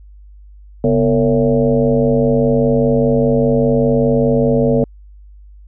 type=tone with frequency modulation; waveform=sine; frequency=349.8 Hz; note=F4; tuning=3 cents sharp; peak=-10 dBFS; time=0.84-4.84 s; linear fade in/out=2 ms; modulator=105 Hz; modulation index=2.3; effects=added 50 Hz sine -37 dBFS peak until 5.67 s